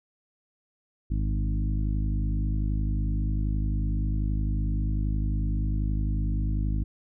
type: harmonic tone with a mistuned harmonic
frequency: 51.91 Hz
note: G#1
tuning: in tune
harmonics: 1 / 2 / 3 / 4 / 5 / 6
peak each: -25 / -31 / -35 / -37 / -39 / -41 dBFS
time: 1.1-6.84 s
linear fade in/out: 10 ms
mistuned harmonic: 2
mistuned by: -21 cents
effects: none